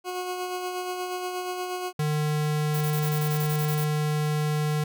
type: tone with tremolo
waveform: 20% pulse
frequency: 363.5 Hz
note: F#4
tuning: 31 cents flat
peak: -23 dBFS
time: 0.04-1.93 s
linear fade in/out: 50 ms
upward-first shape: sine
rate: 8.4 Hz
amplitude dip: 35%
type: tone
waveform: square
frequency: 151.1 Hz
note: D3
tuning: 50 cents sharp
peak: -24 dBFS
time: 1.99-4.84 s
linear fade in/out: 5 ms
type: noise bursts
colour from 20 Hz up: violet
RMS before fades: -35 dBFS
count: 12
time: 2.74-3.844 s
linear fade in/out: 5 ms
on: 70 ms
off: 24 ms
effects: none